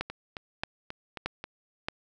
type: two click trains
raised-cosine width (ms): 0.3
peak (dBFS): -14 / -21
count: 4 / 6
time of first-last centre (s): 0.01-1.885 / 0.1-1.44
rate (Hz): 1.6 / 3.73
effects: none